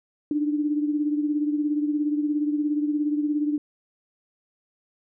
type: beating tone pair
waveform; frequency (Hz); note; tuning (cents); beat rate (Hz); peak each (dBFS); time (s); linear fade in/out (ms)
sine; 295.4 / 312.4; D4 / D#4; +10 / +7; 17; -22 / -30; 0.31-3.58; 2
effects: none